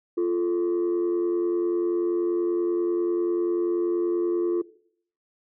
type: tone pair together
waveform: sine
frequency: 347.5 / 437.8 Hz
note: F4 / A4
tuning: -9 / -9 cents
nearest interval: major third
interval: 400 cents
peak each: -20 / -27 dBFS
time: 0.17-4.62 s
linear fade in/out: 10 ms
effects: noise-tail reverb RT60 0.6 s tail -19 dB re dry + tanh soft clip ceiling -19 dBFS